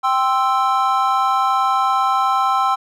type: chord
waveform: triangle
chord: C major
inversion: second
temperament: equal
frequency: 784 / 1046.5 / 1318.5 Hz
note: G5 / C6 / E6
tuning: 0 / 0 / 0 cents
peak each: -17 dBFS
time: 0.03-2.76 s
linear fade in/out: 20 ms
effects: none